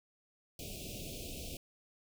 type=band-stop noise; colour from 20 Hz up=pink; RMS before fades=-44 dBFS; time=0.59-1.57 s; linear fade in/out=2 ms; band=700 to 2400 Hz; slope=96 dB/octave; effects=none